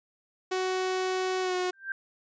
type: tone with pitch glide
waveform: sawtooth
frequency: 372.5 to 364.2 Hz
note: F#4 to F#4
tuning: +12 to -27 cents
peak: -23 dBFS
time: 0.51-1.71 s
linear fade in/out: 10 ms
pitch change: -39 cents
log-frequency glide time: 1.41-1.55 s
type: tone with exponential growth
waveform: sine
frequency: 1576 Hz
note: G6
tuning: 9 cents sharp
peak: -26 dBFS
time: 1.73-1.92 s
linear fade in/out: 2 ms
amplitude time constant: 41 ms
effects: resampled to 16000 Hz